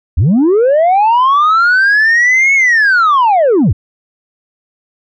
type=linear two-way sweep; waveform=sine; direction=up then down; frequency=64.3 to 2217 to 64.3 Hz; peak=-4 dBFS; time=0.17-3.73 s; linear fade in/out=10 ms; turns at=2.54 s; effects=tanh soft clip ceiling -5 dBFS